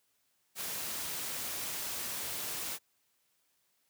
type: noise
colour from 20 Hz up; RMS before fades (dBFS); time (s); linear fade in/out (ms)
white; -38; 0.55-2.79; 50
effects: white hiss -75 dBFS RMS until 3.89 s + high-pass 60 Hz 12 dB/octave